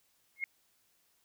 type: tone with exponential growth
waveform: sine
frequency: 2151 Hz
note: C7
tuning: 47 cents sharp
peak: -27 dBFS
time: 0.36-0.44 s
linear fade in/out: 1 ms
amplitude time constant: 16 ms
effects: white hiss -72 dBFS RMS until 1.24 s